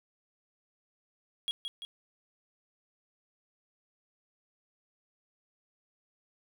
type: tone with echo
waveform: triangle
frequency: 3300 Hz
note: G#7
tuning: 12 cents flat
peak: -28 dBFS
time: 1.48-1.51 s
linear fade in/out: 0 ms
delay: 170 ms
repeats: 2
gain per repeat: -5 dB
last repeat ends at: 1.85 s
effects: none